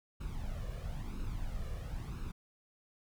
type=noise with flanger; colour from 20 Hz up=brown; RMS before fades=-39 dBFS; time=0.2-2.32 s; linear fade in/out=10 ms; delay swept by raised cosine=0.75 to 1.75 ms; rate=1 Hz; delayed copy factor=+0.65; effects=none